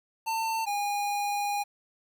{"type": "tone pair in turn", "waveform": "square", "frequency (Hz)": [897, 817.1], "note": ["A5", "G#5"], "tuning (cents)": [33, -28], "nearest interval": "major second", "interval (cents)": 161, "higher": "first", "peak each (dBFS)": -28, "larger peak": "neither", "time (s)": [[0.26, 0.66], [0.66, 1.64]], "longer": "second", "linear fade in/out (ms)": 20, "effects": ["10-bit"]}